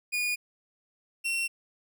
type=tone pair in turn; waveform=40% pulse; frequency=2448 / 2723 Hz; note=D#7 / F7; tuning=-29 / -44 cents; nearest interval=major second; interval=185 cents; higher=second; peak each=-26 dBFS; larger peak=neither; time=0.12-0.36 / 1.24-1.48 s; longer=neither; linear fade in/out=20 ms; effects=none